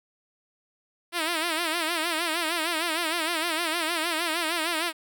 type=tone with vibrato; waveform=5% pulse; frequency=329.6 Hz; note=E4; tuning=in tune; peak=-14 dBFS; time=1.12-4.93 s; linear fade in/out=50 ms; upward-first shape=sine; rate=6.5 Hz; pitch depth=110 cents each way; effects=none